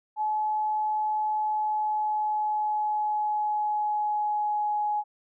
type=tone with pitch glide; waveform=sine; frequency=855 to 838.9 Hz; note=A5 to G#5; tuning=-50 to +17 cents; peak=-24 dBFS; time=0.16-5.04 s; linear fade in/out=50 ms; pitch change=-33 cents; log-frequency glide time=1.35-4.78 s; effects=none